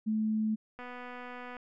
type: tone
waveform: sine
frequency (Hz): 217.1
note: A3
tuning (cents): -23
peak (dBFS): -27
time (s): 0.06-0.56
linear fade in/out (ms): 20
type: click train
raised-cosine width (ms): 0.5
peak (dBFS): -30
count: 193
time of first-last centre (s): 0.79-1.567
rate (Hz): 247
effects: none